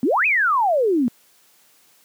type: exponential two-way sweep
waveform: sine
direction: up then down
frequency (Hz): 227.7 to 2632 to 227.7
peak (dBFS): -15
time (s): 0.03-1.08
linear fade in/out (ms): 0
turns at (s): 0.26
effects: white hiss -56 dBFS RMS until 2.04 s + high-pass 150 Hz 12 dB/octave